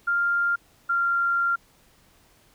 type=tone pair in turn; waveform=sine; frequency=1396.9 / 1385.6 Hz; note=F6 / F6; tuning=0 / -14 cents; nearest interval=unison; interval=14 cents; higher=first; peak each=-20 dBFS; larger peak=neither; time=0.07-0.56 / 0.89-1.56 s; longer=second; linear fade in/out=10 ms; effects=pink hiss -59 dBFS RMS until 2.54 s